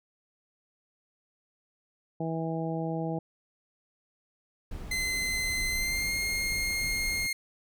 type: harmonic tone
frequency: 162.8 Hz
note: E3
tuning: 21 cents flat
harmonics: 1 / 2 / 3 / 4 / 5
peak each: -32 / -35 / -37 / -38 / -39 dBFS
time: 2.2-3.19 s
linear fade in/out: 5 ms
type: noise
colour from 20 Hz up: brown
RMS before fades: -38 dBFS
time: 4.71-7.27 s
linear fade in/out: 5 ms
type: tone with pitch glide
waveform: sawtooth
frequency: 2058 to 2132 Hz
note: C7 to C7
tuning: -29 to +32 cents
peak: -25 dBFS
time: 4.91-7.33 s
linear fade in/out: 5 ms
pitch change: +61 cents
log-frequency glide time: 5.69-6.15 s
effects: none